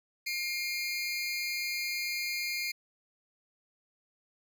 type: tone pair together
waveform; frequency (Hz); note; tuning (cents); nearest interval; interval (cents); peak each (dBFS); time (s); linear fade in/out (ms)
25% pulse; 2129 / 2400; C7 / D7; +30 / +37; major second; 207; -31 / -31; 0.26-2.72; 10
effects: none